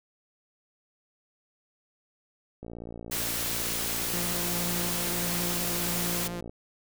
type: click train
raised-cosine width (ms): 2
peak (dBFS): -27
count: 224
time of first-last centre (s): 2.63-6.495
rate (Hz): 57.7
type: noise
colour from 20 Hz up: white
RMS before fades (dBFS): -31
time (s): 3.11-6.28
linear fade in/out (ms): 10
type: tone with vibrato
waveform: sawtooth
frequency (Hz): 174.61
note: F3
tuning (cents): 0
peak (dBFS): -29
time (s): 4.13-6.41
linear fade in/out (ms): 10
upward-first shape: sine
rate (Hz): 11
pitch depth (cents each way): 15
effects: none